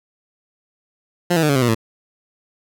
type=tone with pitch steps; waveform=15% pulse; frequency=175.8 / 163.08 / 151.28 / 140.34 / 130.19 / 120.77 / 112.03 Hz; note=F3 / E3 / D#3 / C#3 / C3 / B2 / A2; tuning=+12 / -18 / -48 / +22 / -8 / -38 / +32 cents; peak=-8 dBFS; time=1.3-1.748 s; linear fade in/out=10 ms; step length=64 ms; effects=none